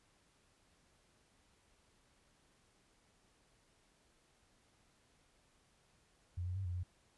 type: tone with pitch steps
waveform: sine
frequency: 88.3 / 90.2 / 96.5 / 88.4 / 89.8 Hz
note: F2 / F#2 / G2 / F2 / F2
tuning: +20 / -44 / -27 / +22 / +49 cents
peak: -37 dBFS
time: 6.37-6.835 s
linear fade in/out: 10 ms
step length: 93 ms
effects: pink hiss -72 dBFS RMS until 7.17 s + resampled to 24000 Hz